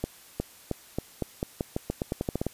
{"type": "accelerating click train", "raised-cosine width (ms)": 2, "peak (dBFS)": -14, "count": 16, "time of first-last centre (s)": [0.04, 2.466], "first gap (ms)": 360, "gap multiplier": 0.87, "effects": ["white hiss -52 dBFS RMS until 2.53 s", "resampled to 32000 Hz"]}